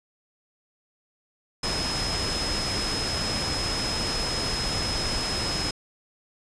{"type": "tone in noise", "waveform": "sine", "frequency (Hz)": 5130, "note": "E8", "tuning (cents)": -48, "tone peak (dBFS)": -29, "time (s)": [1.63, 5.71], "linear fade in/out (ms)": 5, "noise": "pink", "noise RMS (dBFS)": -29, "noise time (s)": [1.63, 5.71], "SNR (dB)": -3, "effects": ["resampled to 22050 Hz"]}